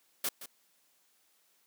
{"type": "noise with echo", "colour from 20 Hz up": "white", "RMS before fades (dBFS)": -32, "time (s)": [0.24, 0.29], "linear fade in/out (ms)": 5, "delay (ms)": 170, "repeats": 1, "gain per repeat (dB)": -13, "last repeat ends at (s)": 0.46, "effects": ["white hiss -70 dBFS RMS until 1.66 s", "high-pass 200 Hz 12 dB/octave"]}